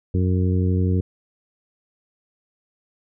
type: harmonic tone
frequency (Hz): 91.9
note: F#2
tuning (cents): -11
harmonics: 1 / 2 / 3 / 4 / 5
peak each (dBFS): -18 / -24 / -28 / -30 / -32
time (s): 0.14-1.01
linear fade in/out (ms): 5
effects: none